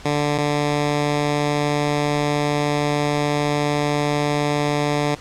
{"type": "tone pair in turn", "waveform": "10% pulse", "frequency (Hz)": [146.83, 146.83], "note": ["D3", "D3"], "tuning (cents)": [0, 0], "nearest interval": "unison", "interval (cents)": 0, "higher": "neither", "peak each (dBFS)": -10, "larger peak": "neither", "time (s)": [[0.05, 0.38], [0.38, 5.15]], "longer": "second", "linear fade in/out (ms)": 5, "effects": ["pink hiss -41 dBFS RMS until 5.2 s", "low-pass 7000 Hz 12 dB/octave"]}